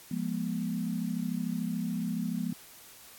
sine chord, F diminished, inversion none, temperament equal with one note detuned, 174.61 / 207.7 / 241.6 Hz, F3 / Ab3 / Cb4, 0 / 0 / -38 cents, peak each -34 dBFS, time 0.11-2.53 s, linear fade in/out 5 ms, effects white hiss -52 dBFS RMS until 3.18 s + AAC 64 kbps

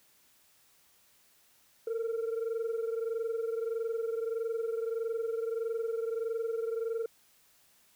sine tone pair together, 450.5 / 472.1 Hz, A4 / A#4, +41 / +22 cents, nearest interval minor second, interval 81 cents, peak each -30 / -34 dBFS, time 1.87-7.06 s, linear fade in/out 5 ms, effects tanh soft clip ceiling -28 dBFS + white hiss -65 dBFS RMS until 7.95 s

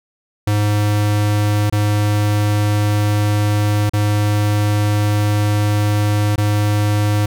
square tone with dropouts, 104.3 Hz, G#2, 8 cents sharp, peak -14 dBFS, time 0.47-7.26 s, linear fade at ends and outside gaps 5 ms, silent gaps 1.699-1.724 / 3.896-3.934 / 6.359-6.379 s, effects none

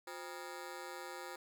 15% pulse ring-modulated tone, 440 Hz, A4, in tune, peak -35 dBFS, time 0.07-1.36 s, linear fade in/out 5 ms, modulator 81.6 Hz, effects none

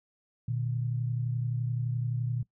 sine tone pair together, 119.2 / 150.88 Hz, A#2 / D3, +39 / +47 cents, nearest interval major third, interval 408 cents, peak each -29 / -35 dBFS, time 0.48-2.43 s, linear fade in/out 5 ms, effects noise-tail reverb RT60 0.1 s tail -19 dB re dry

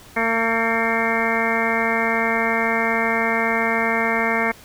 harmonic tone with a mistuned harmonic, 227.2 Hz, A#3, 44 cents flat, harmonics 1 / 2 / 3 / 4 / 5 / 6 / 7 / 8 / 9 / 10, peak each -26 / -26 / -26 / -27 / -29 / -30 / -29 / -26 / -24 / -30 dBFS, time 0.16-4.52 s, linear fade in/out 10 ms, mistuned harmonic 9, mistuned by +68 cents, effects pink hiss -45 dBFS RMS until 4.64 s

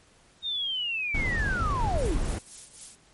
sine linear sweep, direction down, 3729 to 210.6 Hz, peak -27 dBFS, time 0.42-2.18 s, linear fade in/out 50 ms
brown noise, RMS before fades -28 dBFS, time 1.14-2.39 s, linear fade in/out 10 ms
violet noise with tremolo, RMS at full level -36 dBFS, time 1.98-2.95 s, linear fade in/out 0 ms, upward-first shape triangle, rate 3.8 Hz, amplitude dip 80%
effects pink hiss -59 dBFS RMS until 3.13 s + MP3 48 kbps

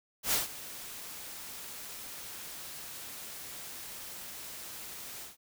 white noise with ADSR envelope, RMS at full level -27 dBFS, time 0.23-5.37 s, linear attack 100 ms, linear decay 140 ms, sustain -17 dB, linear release 140 ms, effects none

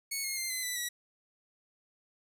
10% pulse tone with pitch steps, 2209 / 2151 / 2095 / 2040 / 1986.3 / 1934.2 Hz, C#7 / C7 / C7 / C7 / B6 / B6, -7 / +47 / +2 / -44 / +9 / -37 cents, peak -24 dBFS, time 0.11-0.89 s, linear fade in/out 10 ms, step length 130 ms, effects none

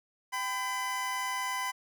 25% pulse tone pair together, 785 / 1008.7 Hz, G5 / B5, +2 / +36 cents, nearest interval major third, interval 434 cents, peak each -36 / -28 dBFS, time 0.32-1.72 s, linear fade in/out 20 ms, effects none

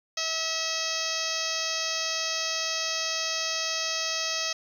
harmonic tone with a mistuned harmonic, 646 Hz, E5, 35 cents flat, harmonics 1 / 2 / 3 / 4 / 5 / 6 / 7 / 8 / 9 / 10, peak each -38 / -38 / -37 / -36 / -37 / -37 / -36 / -33 / -38 / -36 dBFS, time 0.17-4.53 s, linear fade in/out 5 ms, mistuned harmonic 10, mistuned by -18 cents, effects 9-bit

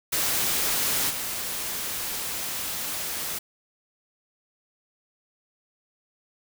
white noise with level steps, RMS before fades -25 / -31 dBFS, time 0.12-3.39 s, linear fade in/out 10 ms, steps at 1.09 s, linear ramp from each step 20 ms, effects none

